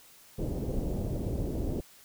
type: low-pass noise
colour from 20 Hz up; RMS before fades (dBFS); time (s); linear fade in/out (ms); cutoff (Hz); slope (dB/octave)
pink; -32; 0.38-1.81; 10; 530; 24
effects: white hiss -56 dBFS RMS until 2.04 s